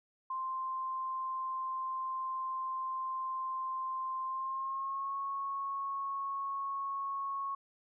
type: tone with pitch glide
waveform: sine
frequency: 1046.5 to 1100.4 Hz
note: C6 to C#6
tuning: 0 to -13 cents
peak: -34 dBFS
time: 0.3-7.55 s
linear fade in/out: 5 ms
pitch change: +87 cents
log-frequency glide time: 4.25-5.16 s
effects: none